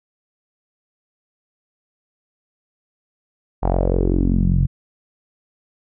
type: tone with low-pass filter sweep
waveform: sawtooth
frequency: 45.13 Hz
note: F#1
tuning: 42 cents flat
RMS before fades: -17 dBFS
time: 3.62-4.67 s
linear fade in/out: 20 ms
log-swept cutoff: 840 to 130 Hz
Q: 3.8
effects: none